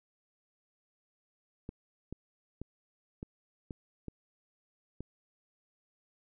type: clicks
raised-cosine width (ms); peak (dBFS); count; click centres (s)
3; -27; 7; 1.691 / 2.126 / 2.616 / 3.229 / 3.708 / 4.083 / 5.006
effects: none